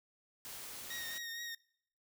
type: noise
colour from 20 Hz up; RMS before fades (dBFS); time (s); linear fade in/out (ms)
white; -47; 0.45-1.18; 0
type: tone with vibrato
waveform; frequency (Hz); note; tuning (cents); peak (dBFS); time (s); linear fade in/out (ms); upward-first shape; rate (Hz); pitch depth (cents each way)
20% pulse; 1864.7; A#6; 0; -36; 0.9-1.55; 5; triangle; 4.3; 33
effects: noise-tail reverb RT60 0.7 s tail -25 dB re dry